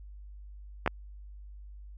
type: clicks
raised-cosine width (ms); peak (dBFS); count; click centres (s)
0.5; -11; 2; 0.862 / 0.876
effects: added 50 Hz sine -44 dBFS peak until 1.97 s

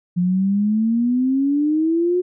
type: exponential sweep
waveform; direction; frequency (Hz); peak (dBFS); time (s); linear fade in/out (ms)
sine; up; 174.61 to 365.6; -15; 0.16-2.22; 20
effects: none

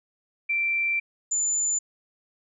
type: tone pair in turn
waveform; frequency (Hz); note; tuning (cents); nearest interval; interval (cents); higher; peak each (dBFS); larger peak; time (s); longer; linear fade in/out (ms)
sine; 2349 / 7054; D7 / A8; 0 / +3; octave + perfect fifth; 1903; second; -22; neither; 0.49-1 / 1.31-1.79; first; 10
effects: none

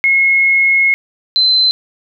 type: tone pair in turn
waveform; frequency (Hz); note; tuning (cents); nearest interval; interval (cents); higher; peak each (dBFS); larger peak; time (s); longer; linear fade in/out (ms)
sine; 2168 / 4067; C#7 / C8; -39 / -50; major seventh; 1089; second; -8; neither; 0.04-0.94 / 1.36-1.71; first; 0
effects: none

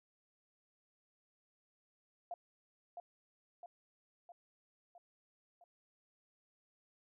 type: tone with echo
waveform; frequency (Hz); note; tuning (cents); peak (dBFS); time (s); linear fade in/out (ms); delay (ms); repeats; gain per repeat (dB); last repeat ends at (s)
sine; 698.5; F5; 0; -40; 2.31-2.34; 2; 660; 5; -4; 5.64
effects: none

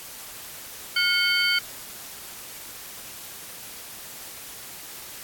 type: tone cluster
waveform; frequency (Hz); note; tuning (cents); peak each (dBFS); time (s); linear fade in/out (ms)
sine; 1428 / 2187 / 3094 / 4562; F6 / C#7 / G7 / C#8; +38 / -24 / -23 / +49; -25; 0.96-1.59; 5
effects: white hiss -40 dBFS RMS until 5.23 s + AAC 64 kbps

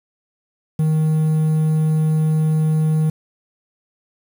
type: tone with quantisation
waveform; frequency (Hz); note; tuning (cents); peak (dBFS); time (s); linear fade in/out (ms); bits
triangle; 156.4; D#3; +9; -12; 0.79-3.1; 5; 7
effects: none

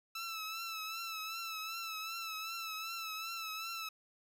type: tone with vibrato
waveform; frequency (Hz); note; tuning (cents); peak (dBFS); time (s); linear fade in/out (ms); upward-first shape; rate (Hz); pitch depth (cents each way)
15% pulse; 1318.5; E6; 0; -33; 0.15-3.89; 5; triangle; 2.6; 59
effects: none

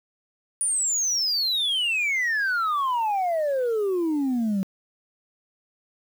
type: exponential sweep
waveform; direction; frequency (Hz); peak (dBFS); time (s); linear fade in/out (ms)
sine; down; 9610 to 187.3; -19; 0.61-4.63; 0
effects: tanh soft clip ceiling -20 dBFS + 8-bit

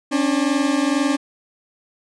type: tone pair together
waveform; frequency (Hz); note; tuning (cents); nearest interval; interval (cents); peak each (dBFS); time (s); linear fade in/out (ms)
40% pulse; 271.6 / 293.7; C#4 / D4; -35 / 0; minor second; 135; -19; 0.11-1.17; 20
effects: resampled to 22050 Hz

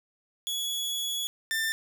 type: tone pair in turn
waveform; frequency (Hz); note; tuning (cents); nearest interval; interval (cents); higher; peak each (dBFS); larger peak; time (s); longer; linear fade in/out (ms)
sawtooth; 3377 / 1788.9; G#7 / A6; +28 / +28; major seventh; 1100; first; -26 / -23; second; 0.47-1.27 / 1.51-1.72; first; 0
effects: none

